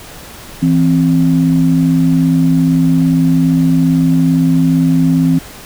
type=tone pair together; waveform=sine; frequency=164.8 / 262.4 Hz; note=E3 / C4; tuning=0 / +5 cents; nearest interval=minor sixth; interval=805 cents; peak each=-10 dBFS; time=0.62-5.39 s; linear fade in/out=10 ms; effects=tanh soft clip ceiling 0 dBFS + pink hiss -33 dBFS RMS until 5.65 s